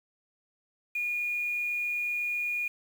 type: tone with quantisation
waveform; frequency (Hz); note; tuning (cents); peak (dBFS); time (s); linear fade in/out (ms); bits
sine; 2438; D#7; -36; -28; 0.95-2.68; 5; 8
effects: none

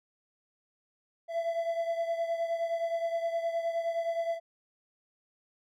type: beating tone pair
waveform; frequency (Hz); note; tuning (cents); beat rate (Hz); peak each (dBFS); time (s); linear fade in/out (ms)
triangle; 668 / 677.6; E5 / E5; +23 / +48; 9.6; -28 / -34; 1.28-4.4; 50
effects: none

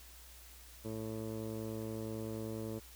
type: tone with low-pass filter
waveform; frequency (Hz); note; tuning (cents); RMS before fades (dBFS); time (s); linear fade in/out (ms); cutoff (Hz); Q
15% pulse; 110.5; A2; +8; -41; 0.84-2.8; 20; 610; 1.8
effects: added 60 Hz sine -56 dBFS peak until 2.95 s + white hiss -57 dBFS RMS until 2.95 s

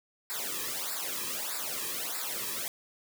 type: noise with flanger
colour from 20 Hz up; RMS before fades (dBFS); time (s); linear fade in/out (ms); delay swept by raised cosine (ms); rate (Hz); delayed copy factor
white; -35; 0.3-2.68; 0; 0.32 to 1.42; 1.6; -0.95
effects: none

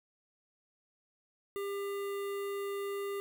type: tone with notch filter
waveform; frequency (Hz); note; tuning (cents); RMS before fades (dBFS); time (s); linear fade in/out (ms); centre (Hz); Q
square; 399.9; G4; +35; -37; 1.56-3.2; 0; 5400; 0.91
effects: none

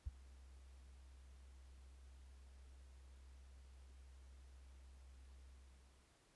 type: tone with ADSR envelope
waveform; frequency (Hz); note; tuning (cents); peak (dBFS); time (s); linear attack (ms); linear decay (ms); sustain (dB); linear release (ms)
sine; 65.4; C2; 0; -37; 0.06-6.18; 12; 21; -21; 680
effects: pink hiss -73 dBFS RMS until 6.35 s + resampled to 24000 Hz

